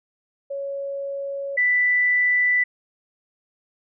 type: tone pair in turn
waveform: sine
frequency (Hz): 556 / 1981.4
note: C#5 / B6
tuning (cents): +5 / +5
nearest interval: octave + minor seventh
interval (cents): 2200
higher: second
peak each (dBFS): -26 / -16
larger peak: second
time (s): 0.5-1.57 / 1.57-2.64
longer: neither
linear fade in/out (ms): 10
effects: none